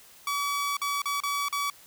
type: tone with dropouts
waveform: sawtooth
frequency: 1141 Hz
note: C#6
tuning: 50 cents sharp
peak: -23 dBFS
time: 0.27-1.7 s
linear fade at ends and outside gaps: 2 ms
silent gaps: 0.769-0.816 / 1.019-1.056 / 1.203-1.235 / 1.485-1.526 s
effects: white hiss -53 dBFS RMS until 1.86 s